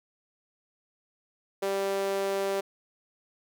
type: tone with high-pass filter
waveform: sawtooth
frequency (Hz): 196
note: G3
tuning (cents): 0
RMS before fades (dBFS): -29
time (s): 1.62-2.61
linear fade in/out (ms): 10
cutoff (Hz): 470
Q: 6.4
effects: none